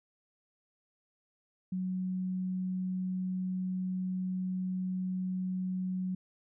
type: tone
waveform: sine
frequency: 185 Hz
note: F#3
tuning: in tune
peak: -31 dBFS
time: 1.72-6.15 s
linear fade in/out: 5 ms
effects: none